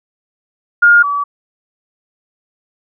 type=tone pair in turn; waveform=sine; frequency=1418 / 1145.5 Hz; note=F6 / D6; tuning=+26 / -44 cents; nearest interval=major third; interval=370 cents; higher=first; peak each=-4 / -14 dBFS; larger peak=first; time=0.82-1.03 / 1.03-1.24 s; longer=neither; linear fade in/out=10 ms; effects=none